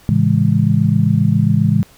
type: chord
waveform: sine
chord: A major seventh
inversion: none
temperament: just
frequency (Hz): 110 / 137.5 / 165 / 206.2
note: A2 / C#3 / E3 / G#3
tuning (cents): 0 / -14 / +2 / -12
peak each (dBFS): -16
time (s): 0.09-1.83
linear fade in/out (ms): 0
effects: pink hiss -47 dBFS RMS until 1.97 s